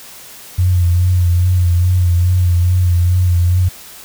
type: tone with vibrato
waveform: sine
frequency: 89 Hz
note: F2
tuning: 33 cents sharp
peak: -9 dBFS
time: 0.58-3.69 s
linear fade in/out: 10 ms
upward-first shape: sine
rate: 2.4 Hz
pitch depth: 45 cents each way
effects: white hiss -36 dBFS RMS until 4.04 s